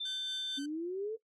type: tone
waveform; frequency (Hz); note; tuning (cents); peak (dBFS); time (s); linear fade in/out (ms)
sine; 3561; A7; +20; -35; 0-0.59; 10
type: tone with tremolo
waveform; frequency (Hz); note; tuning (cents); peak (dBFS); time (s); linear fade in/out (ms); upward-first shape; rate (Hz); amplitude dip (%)
10% pulse; 1535; G6; -37; -35; 0.05-0.66; 5; sine; 4.3; 45
type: exponential sweep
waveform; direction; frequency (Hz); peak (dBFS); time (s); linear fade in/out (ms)
sine; up; 271.3 to 455.6; -34; 0.57-1.17; 20
effects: noise-tail reverb RT60 0.1 s tail -17 dB re dry + low-pass 8000 Hz 12 dB/octave